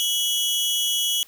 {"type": "tone pair together", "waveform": "sawtooth", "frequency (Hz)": [2960, 3322], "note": ["F#7", "G#7"], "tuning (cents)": [0, 0], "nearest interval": "major second", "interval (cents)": 200, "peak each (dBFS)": [-21, -20], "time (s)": [0, 1.23], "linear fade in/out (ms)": 0, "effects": ["white hiss -52 dBFS RMS until 1.27 s"]}